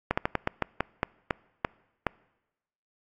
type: slowing click train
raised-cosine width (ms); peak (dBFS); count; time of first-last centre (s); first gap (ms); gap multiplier
0.5; -9; 11; 0.11-2.067; 65; 1.23
effects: noise-tail reverb RT60 1.0 s tail -25 dB re dry + AAC 48 kbps